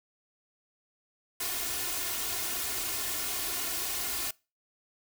white noise with comb filter, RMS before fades -33 dBFS, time 1.4-4.31 s, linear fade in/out 5 ms, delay 2.8 ms, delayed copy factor +0.75, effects noise-tail reverb RT60 0.3 s tail -24 dB re dry

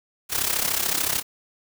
white noise with amplitude modulation, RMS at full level -21 dBFS, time 0.29-1.23 s, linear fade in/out 50 ms, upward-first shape sine, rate 33.6 Hz, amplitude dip 75%, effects none

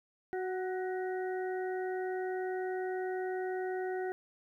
harmonic tone with a mistuned harmonic, 370.9 Hz, F#4, 4 cents sharp, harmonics 1 / 2 / 4 / 5, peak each -34 / -40 / -46 / -48 dBFS, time 0.33-4.12 s, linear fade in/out 0 ms, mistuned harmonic 5, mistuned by +29 cents, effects 12-bit

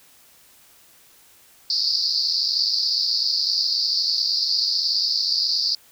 white band-pass noise, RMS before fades -22 dBFS, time 1.7-5.75 s, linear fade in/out 2 ms, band 4400 to 5000 Hz, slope 96 dB/octave, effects white hiss -53 dBFS RMS until 5.91 s

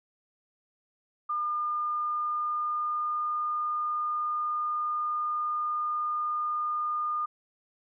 sine tone with pitch glide, 1207 to 1216.1 Hz, D6 to D#6, +47 to -40 cents, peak -27 dBFS, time 1.29-7.26 s, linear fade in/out 10 ms, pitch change +13 cents, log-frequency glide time 1.4-3.3 s, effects none

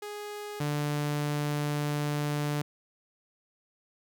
sawtooth tone pair in turn, 415.3 / 147.26 Hz, G#4 / D3, 0 / +5 cents, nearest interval octave + tritone, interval 1795 cents, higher first, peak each -33 / -24 dBFS, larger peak second, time 0.02-0.6 / 0.6-2.62 s, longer second, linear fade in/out 5 ms, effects none

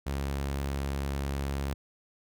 sawtooth tone, 69.3 Hz, C#2, in tune, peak -26 dBFS, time 0.06-1.74 s, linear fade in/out 10 ms, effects none

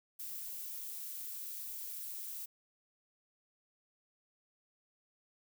violet noise with amplitude modulation, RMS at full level -42 dBFS, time 0.19-2.46 s, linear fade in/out 10 ms, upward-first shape sine, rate 278 Hz, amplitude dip 35%, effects none

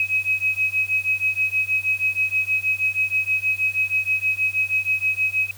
sine beating tone pair, 2542 / 2548.3 Hz, D#7 / D#7, +36 / +41 cents, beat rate 6.3 Hz, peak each -22 dBFS, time 0-5.51 s, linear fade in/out 2 ms, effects added 97 Hz sine -43 dBFS peak until 5.57 s + white hiss -46 dBFS RMS until 5.57 s

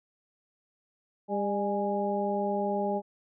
harmonic tone with a mistuned harmonic, 200.9 Hz, G3, 43 cents sharp, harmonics 1 / 2 / 3 / 4, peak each -32 / -32 / -32 / -32 dBFS, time 1.28-3.02 s, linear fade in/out 50 ms, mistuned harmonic 4, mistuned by +48 cents, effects none

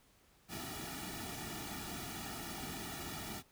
pink noise with comb filter, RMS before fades -44 dBFS, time 0.48-3.43 s, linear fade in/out 50 ms, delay 1.9 ms, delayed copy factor -0.9, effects pink hiss -68 dBFS RMS until 3.51 s

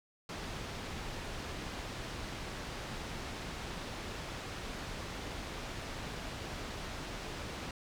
pink low-pass noise, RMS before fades -42 dBFS, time 0.29-7.71 s, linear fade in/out 2 ms, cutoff 5300 Hz, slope 12 dB/octave, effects none

